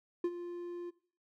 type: tone with ADSR envelope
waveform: triangle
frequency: 349.2 Hz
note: F4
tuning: in tune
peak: -25 dBFS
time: 0.24-0.91 s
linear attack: 4 ms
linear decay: 53 ms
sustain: -12 dB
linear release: 20 ms
effects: noise-tail reverb RT60 0.5 s tail -19 dB re dry